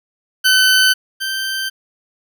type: tone pair in turn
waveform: 20% pulse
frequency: 1519 / 1558.1 Hz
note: F#6 / G6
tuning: +45 / -11 cents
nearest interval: unison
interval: 44 cents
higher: second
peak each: -5 / -15 dBFS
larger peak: first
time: 0.44-0.94 / 1.2-1.7 s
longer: neither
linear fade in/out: 20 ms
effects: none

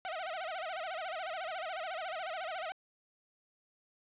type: tone with vibrato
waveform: sawtooth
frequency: 693 Hz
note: F5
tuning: 14 cents flat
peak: -33 dBFS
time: 0.05-2.72 s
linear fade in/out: 0 ms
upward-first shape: sine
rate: 14 Hz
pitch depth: 190 cents each way
effects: resampled to 8000 Hz + 10-bit

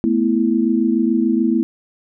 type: chord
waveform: sine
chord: A suspended second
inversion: none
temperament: equal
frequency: 220 / 246.9 / 329.6 Hz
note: A3 / B3 / E4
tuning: 0 / 0 / 0 cents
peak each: -18 dBFS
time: 0.04-1.63 s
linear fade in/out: 0 ms
effects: none

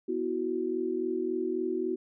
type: chord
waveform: sine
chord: B suspended fourth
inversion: none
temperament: equal with one note detuned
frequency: 246.9 / 326.4 / 370 Hz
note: B3 / E4 / F#4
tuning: 0 / -17 / 0 cents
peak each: -36 / -33 / -30 dBFS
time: 0.08-1.96 s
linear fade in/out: 10 ms
effects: none

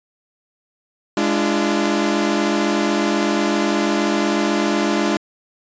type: chord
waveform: sawtooth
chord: D diminished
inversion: second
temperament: equal with one note detuned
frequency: 207.7 / 293.7 / 341.8 Hz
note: Ab3 / D4 / F4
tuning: 0 / 0 / -37 cents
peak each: -17 dBFS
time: 1.17-5.17 s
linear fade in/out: 2 ms
effects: resampled to 16000 Hz

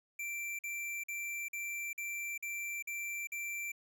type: tone bursts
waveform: square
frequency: 2349 Hz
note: D7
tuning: in tune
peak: -38 dBFS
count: 8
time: 0.19-3.719 s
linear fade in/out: 5 ms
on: 400 ms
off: 47 ms
effects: none

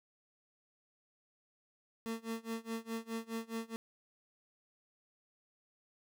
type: tone with tremolo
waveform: 30% pulse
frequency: 226.7 Hz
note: A#3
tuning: 48 cents flat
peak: -33 dBFS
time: 2.06-3.76 s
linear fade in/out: 0 ms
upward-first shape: sine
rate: 4.8 Hz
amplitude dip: 95%
effects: none

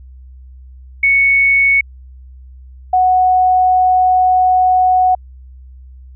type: tone pair in turn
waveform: sine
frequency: 2217 / 738.3 Hz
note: C#7 / F#5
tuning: 0 / -4 cents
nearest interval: octave + perfect fifth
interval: 1904 cents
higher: first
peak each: -8 dBFS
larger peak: neither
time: 1.03-1.81 / 2.93-5.15 s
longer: second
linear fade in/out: 5 ms
effects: added 64 Hz sine -34 dBFS peak until 6.15 s

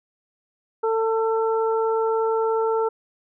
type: harmonic tone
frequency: 447.2 Hz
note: A4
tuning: 28 cents sharp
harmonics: 1 / 2 / 3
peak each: -20 / -26 / -30 dBFS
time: 0.83-2.89 s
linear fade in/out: 10 ms
effects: none

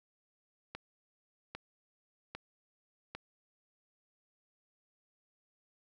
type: click train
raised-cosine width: 0.3 ms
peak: -25 dBFS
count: 4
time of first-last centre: 0.75-3.15 s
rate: 1.25 Hz
effects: none

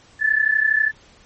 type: tone pair together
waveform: sine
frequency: 1727.8 / 1760 Hz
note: A6 / A6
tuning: -32 / 0 cents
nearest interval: unison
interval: 32 cents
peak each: -18 dBFS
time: 0.19-0.92 s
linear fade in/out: 50 ms
effects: pink hiss -51 dBFS RMS until 1.25 s + MP3 32 kbps

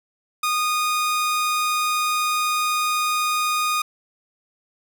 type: tone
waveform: sawtooth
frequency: 1232 Hz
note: D#6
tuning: 17 cents flat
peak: -16 dBFS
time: 0.43-3.82 s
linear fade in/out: 5 ms
effects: none

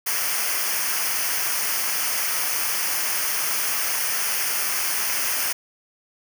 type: noise with comb filter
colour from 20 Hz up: white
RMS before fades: -24 dBFS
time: 0.06-5.53 s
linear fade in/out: 10 ms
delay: 0.26 ms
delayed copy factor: -0.75
effects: none

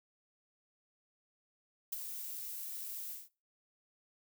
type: noise with ADSR envelope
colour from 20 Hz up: violet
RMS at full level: -35 dBFS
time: 1.92-3.29 s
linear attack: 9 ms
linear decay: 20 ms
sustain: -8 dB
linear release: 190 ms
effects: noise-tail reverb RT60 0.3 s tail -20 dB re dry

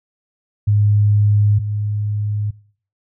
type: tone pair in turn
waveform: sine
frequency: 103.83 / 104.43 Hz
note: G#2 / G#2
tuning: 0 / +10 cents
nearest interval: unison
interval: 10 cents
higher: second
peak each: -11 / -18 dBFS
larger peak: first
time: 0.67-1.59 / 1.59-2.51 s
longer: neither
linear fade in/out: 10 ms
effects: noise-tail reverb RT60 0.5 s tail -21 dB re dry

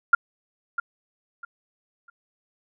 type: tone with echo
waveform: sine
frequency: 1396.9 Hz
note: F6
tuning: in tune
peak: -10 dBFS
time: 0.13-0.15 s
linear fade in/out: 5 ms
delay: 650 ms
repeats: 3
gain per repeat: -12 dB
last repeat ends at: 2.1 s
effects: none

